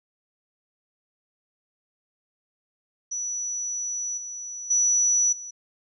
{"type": "tone with level steps", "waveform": "sine", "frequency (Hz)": 5910, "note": "F#8", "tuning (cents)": -3, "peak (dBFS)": [-27, -33, -18, -35], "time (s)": [3.11, 5.51], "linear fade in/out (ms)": 10, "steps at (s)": [4.17, 4.7, 5.32], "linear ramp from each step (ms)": 10, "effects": []}